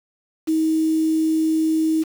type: tone with quantisation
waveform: sine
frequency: 317.5 Hz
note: D#4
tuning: 35 cents sharp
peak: -16 dBFS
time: 0.47-2.04 s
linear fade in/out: 20 ms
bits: 6
effects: none